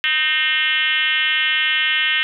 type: tone with frequency modulation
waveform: sine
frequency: 2423 Hz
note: D#7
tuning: 47 cents flat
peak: -15 dBFS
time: 0.04-2.23 s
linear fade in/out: 0 ms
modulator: 290 Hz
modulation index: 2.9
effects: none